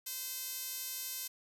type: tone with band-pass filter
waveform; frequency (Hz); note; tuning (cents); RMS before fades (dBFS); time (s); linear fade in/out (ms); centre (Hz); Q
5% pulse; 516; C5; -24; -41; 0.06-1.28; 10; 11000; 5.7
effects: none